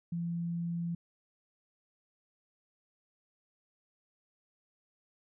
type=tone; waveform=sine; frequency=170.2 Hz; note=F3; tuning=44 cents flat; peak=-32 dBFS; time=0.12-0.95 s; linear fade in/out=5 ms; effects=none